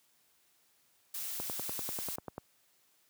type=noise; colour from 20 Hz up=blue; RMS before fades=-39 dBFS; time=1.14-2.16 s; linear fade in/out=5 ms
type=click train; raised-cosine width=1 ms; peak=-25 dBFS; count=11; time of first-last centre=1.4-2.38 s; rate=10.2 Hz
effects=white hiss -70 dBFS RMS until 3.09 s + high-pass 80 Hz 12 dB/octave